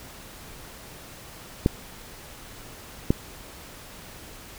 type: clicks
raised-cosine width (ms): 3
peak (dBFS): -5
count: 2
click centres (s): 1.661 / 3.105
effects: pink hiss -44 dBFS RMS until 4.58 s